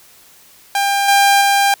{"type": "tone with level steps", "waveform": "sawtooth", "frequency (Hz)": 798, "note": "G5", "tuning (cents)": 31, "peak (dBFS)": [-10, -5, -7], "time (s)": [0.75, 1.74], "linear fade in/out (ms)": 2, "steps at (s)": [1.08, 1.41], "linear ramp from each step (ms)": 5, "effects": ["white hiss -46 dBFS RMS until 1.8 s"]}